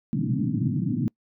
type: band-pass noise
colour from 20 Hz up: pink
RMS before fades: -25 dBFS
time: 0.13-1.08 s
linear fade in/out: 0 ms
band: 110 to 310 Hz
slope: 96 dB/octave
effects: noise-tail reverb RT60 0.1 s tail -26 dB re dry